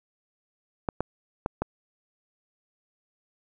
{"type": "clicks", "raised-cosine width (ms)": 1, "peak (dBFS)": -12, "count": 4, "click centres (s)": [0.888, 1.006, 1.461, 1.62], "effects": []}